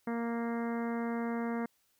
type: harmonic tone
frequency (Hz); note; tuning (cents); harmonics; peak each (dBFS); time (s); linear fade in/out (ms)
233.1; A#3; 0; 1 / 2 / 3 / 4 / 5 / 6 / 7 / 8 / 9; -33 / -39 / -43 / -45 / -47 / -49 / -50 / -51 / -52; 0.07-1.66; 5
effects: white hiss -73 dBFS RMS until 1.99 s